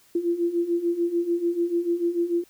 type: beating tone pair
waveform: sine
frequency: 339 / 345.8 Hz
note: E4 / F4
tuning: +49 / -17 cents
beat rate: 6.8 Hz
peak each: -27 / -23 dBFS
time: 0.15-2.44 s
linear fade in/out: 5 ms
effects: white hiss -58 dBFS RMS until 2.49 s